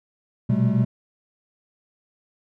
triangle tone cluster, 121.2 / 127.6 / 193 / 215 Hz, B2 / C3 / G3 / A3, -32 / -43 / -27 / -40 cents, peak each -21 dBFS, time 0.49-0.85 s, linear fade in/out 10 ms, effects none

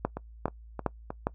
two click trains, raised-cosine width 1 ms, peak -20 / -12 dBFS, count 4 / 4, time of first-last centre 0.17-1.105 / 0.05-1.27 s, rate 3.21 / 2.46 Hz, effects noise-tail reverb RT60 0.1 s tail -22 dB re dry + added 56 Hz sine -46 dBFS peak until 1.34 s

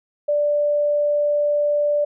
sine tone, 587.3 Hz, D5, in tune, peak -16 dBFS, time 0.28-2.05 s, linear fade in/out 10 ms, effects none

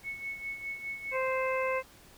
sine tone with tremolo, 2205 Hz, C#7, 10 cents flat, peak -33 dBFS, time 0.03-1.18 s, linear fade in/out 50 ms, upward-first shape sine, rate 4.9 Hz, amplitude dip 65%
harmonic tone, 522 Hz, C5, 4 cents flat, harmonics 1 / 2 / 3 / 4 / 5, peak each -30 / -34 / -41 / -36 / -39 dBFS, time 1.11-1.83 s, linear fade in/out 50 ms
effects pink hiss -56 dBFS RMS until 2.17 s

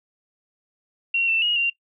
sine tone with pitch steps, 2740 / 2679 / 2881 / 2769 Hz, F7 / E7 / F#7 / F7, -34 / +27 / -47 / -15 cents, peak -18 dBFS, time 1.14-1.7 s, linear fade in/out 5 ms, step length 140 ms, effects noise-tail reverb RT60 0.1 s tail -21 dB re dry

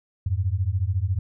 sine beating tone pair, 87.31 / 101.31 Hz, F2 / G#2, 0 / -42 cents, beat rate 14 Hz, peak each -24 dBFS, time 0.26-1.19 s, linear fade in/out 5 ms, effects none

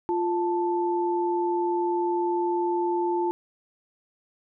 sine tone pair together, 349.2 / 879.9 Hz, F4 / A5, 0 / 0 cents, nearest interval octave + major third, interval 1600 cents, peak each -24 / -27 dBFS, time 0.09-3.31 s, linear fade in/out 0 ms, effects none

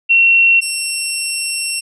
sine / 10% pulse tone pair in turn, 2725 / 2725 Hz, F7 / F7, -43 / -43 cents, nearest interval unison, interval 0 cents, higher neither, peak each -7 / -8 dBFS, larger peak first, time 0.09-0.61 / 0.61-1.81 s, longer second, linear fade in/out 20 ms, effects resampled to 24000 Hz

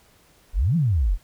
sine exponential two-way sweep, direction up then down, 35.95 to 179.8 to 35.95 Hz, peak -17 dBFS, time 0.53-1.18 s, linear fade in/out 50 ms, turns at 0.76 s, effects pink hiss -57 dBFS RMS until 1.23 s

